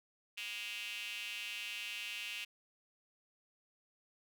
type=tone with high-pass filter; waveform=square; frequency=110 Hz; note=A2; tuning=in tune; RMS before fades=-43 dBFS; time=0.37-2.45 s; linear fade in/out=10 ms; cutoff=2700 Hz; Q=6.1; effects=none